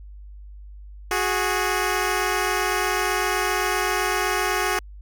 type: tone pair together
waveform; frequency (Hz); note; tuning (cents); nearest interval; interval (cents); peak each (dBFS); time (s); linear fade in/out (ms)
10% pulse; 367.5 / 415.3; F#4 / G#4; -12 / 0; major second; 212; -15 / -16; 1.11-4.79; 2
effects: added 50 Hz sine -38 dBFS peak until 5.01 s